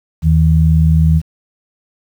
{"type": "tone pair together", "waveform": "sine", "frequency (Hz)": [79.75, 159.5], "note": ["D#2", "D#3"], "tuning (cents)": [43, 43], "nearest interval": "octave", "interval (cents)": 1200, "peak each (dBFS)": -10, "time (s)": [0.22, 1.22], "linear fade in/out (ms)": 50, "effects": ["7-bit"]}